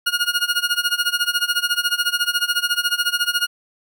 20% pulse tone with tremolo, 1432 Hz, F6, 43 cents sharp, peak -10 dBFS, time 0.06-3.47 s, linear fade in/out 10 ms, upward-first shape sine, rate 14 Hz, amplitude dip 90%, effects none

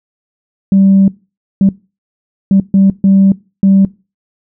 sine tone bursts at uneven times, 194.4 Hz, G3, 14 cents flat, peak -3 dBFS, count 6, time 0.72-1.08 / 1.61-1.69 / 2.51-2.6 / 2.74-2.9 / 3.04-3.32 / 3.63-3.85 s, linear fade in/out 2 ms, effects noise-tail reverb RT60 0.3 s tail -22 dB re dry + tanh soft clip ceiling -1 dBFS

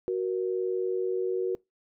sine tone pair together, 371.8 / 472.3 Hz, F#4 / A#4, +8 / +23 cents, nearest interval major third, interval 415 cents, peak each -27 / -31 dBFS, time 0.08-1.55 s, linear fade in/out 0 ms, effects noise-tail reverb RT60 0.2 s tail -24 dB re dry

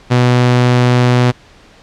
sawtooth tone, 123.6 Hz, B2, 2 cents sharp, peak -4 dBFS, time 0.1-1.32 s, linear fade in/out 20 ms, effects pink hiss -43 dBFS RMS until 1.82 s + low-pass 5000 Hz 12 dB/octave

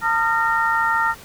sine tone cluster, 906 / 1228 / 1380 / 1846 Hz, A#5 / D#6 / F6 / A#6, -50 / -23 / -21 / -17 cents, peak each -21 / -27 / -20 / -23 dBFS, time 0.01-1.15 s, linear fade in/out 50 ms, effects pink hiss -42 dBFS RMS until 1.24 s

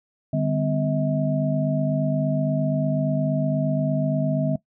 sine tone cluster, 149.8 / 198.3 / 253.5 / 639 Hz, D3 / G3 / B3 / D#5, +35 / +20 / +45 / +46 cents, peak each -22 / -29 / -26 / -27 dBFS, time 0.33-4.56 s, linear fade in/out 5 ms, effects noise-tail reverb RT60 0.1 s tail -18 dB re dry

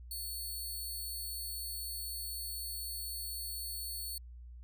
5% pulse tone, 4424 Hz, C#8, 4 cents flat, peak -32 dBFS, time 0.11-4.18 s, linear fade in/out 2 ms, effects added 60 Hz sine -47 dBFS peak until 4.63 s

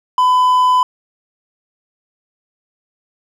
triangle tone with hard clipping, 1005 Hz, B5, 30 cents sharp, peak -10 dBFS, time 0.18-0.83 s, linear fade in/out 2 ms, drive 6 dB, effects none

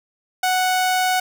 sawtooth tone, 740 Hz, F#5, in tune, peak -13 dBFS, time 0.43-1.2 s, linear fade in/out 5 ms, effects none

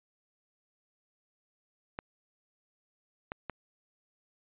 clicks, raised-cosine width 0.5 ms, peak -21 dBFS, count 3, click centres 1.989 / 3.319 / 3.497 s, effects resampled to 8000 Hz

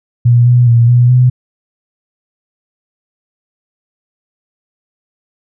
sine tone with pitch steps, 120.1 / 122.6 / 117.6 / 122.1 / 125.7 Hz, B2 / B2 / A#2 / B2 / B2, -48 / -12 / +16 / -19 / +31 cents, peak -4 dBFS, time 0.25-1.3 s, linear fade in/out 10 ms, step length 210 ms, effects none

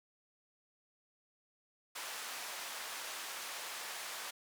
pink band-pass noise, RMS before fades -44 dBFS, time 1.95-4.31 s, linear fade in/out 10 ms, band 870 to 13000 Hz, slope 12 dB/octave, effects none

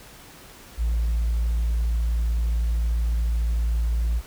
sine tone, 56.9 Hz, A#1, 41 cents flat, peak -18 dBFS, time 0.77-4.22 s, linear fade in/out 50 ms, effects tanh soft clip ceiling -18 dBFS + pink hiss -46 dBFS RMS until 4.26 s

